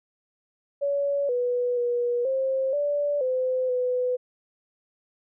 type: tone with pitch steps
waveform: sine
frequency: 565 / 490.8 / 482.5 / 531 / 580 / 512 / 500 Hz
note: C#5 / B4 / B4 / C5 / D5 / C5 / B4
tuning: +33 / -11 / -40 / +25 / -22 / -38 / +21 cents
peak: -22 dBFS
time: 0.81-4.17 s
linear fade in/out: 20 ms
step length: 480 ms
effects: none